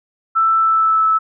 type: tone with pitch glide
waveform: sine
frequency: 1326 to 1307 Hz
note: E6 to E6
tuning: +10 to -15 cents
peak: -11 dBFS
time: 0.35-1.19 s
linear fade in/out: 20 ms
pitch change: -25 cents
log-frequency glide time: 0.57-1.06 s
effects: none